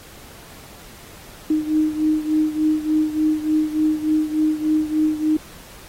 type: beating tone pair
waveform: sine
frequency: 308.1 / 311.5 Hz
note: D#4 / D#4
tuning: -17 / +2 cents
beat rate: 3.4 Hz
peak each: -18 / -22 dBFS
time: 1.5-5.37 s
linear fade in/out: 5 ms
effects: pink hiss -43 dBFS RMS until 5.88 s + AAC 48 kbps